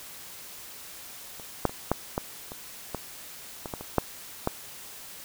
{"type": "clicks", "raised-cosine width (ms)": 1, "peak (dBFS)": [-29, -7, -25, -8, -12, -24, -16, -20, -18, -23, -6, -10], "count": 12, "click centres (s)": [1.398, 1.653, 1.695, 1.916, 2.179, 2.519, 2.947, 3.658, 3.738, 3.81, 3.983, 4.474], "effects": ["white hiss -44 dBFS RMS until 5.24 s"]}